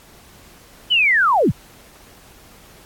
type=linear sweep; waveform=sine; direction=down; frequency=3068 to 48.19 Hz; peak=-12 dBFS; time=0.9-1.52 s; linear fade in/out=20 ms; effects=pink hiss -47 dBFS RMS until 2.85 s + AAC 64 kbps